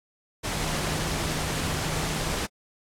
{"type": "tone in noise", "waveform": "sine", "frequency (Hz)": 155.1, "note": "D#3", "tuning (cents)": -5, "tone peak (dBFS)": -34, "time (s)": [0.53, 2.34], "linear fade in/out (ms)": 20, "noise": "pink", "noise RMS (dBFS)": -29, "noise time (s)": [0.43, 2.47], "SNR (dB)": -8, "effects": ["low-pass 10000 Hz 12 dB/octave", "AAC 64 kbps"]}